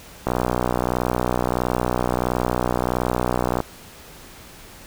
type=click train; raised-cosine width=1 ms; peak=-6 dBFS; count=206; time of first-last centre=0.27-3.603 s; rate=61.5 Hz; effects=pink hiss -43 dBFS RMS until 4.86 s